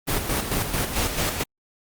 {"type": "noise with tremolo", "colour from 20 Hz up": "pink", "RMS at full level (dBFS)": -23, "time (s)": [0.07, 1.44], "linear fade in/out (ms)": 20, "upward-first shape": "square", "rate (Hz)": 4.5, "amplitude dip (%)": 50, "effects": ["Opus 24 kbps"]}